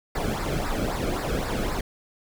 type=noise with flanger; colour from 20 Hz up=brown; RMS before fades=-27 dBFS; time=0.15-1.81 s; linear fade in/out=5 ms; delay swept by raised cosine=0.31 to 1.1 ms; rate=3.8 Hz; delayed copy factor=-0.75; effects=none